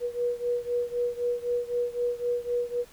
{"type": "beating tone pair", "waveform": "sine", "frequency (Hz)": [482.3, 486.2], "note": ["B4", "B4"], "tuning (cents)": [-41, -27], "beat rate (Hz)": 3.9, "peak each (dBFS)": [-28, -30], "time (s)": [0, 2.85], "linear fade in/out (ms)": 50, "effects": ["pink hiss -54 dBFS RMS until 2.92 s"]}